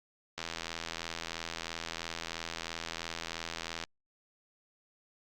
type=click train; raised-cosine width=0.2 ms; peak=-19 dBFS; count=288; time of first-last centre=0.38-3.838 s; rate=83 Hz; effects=Opus 48 kbps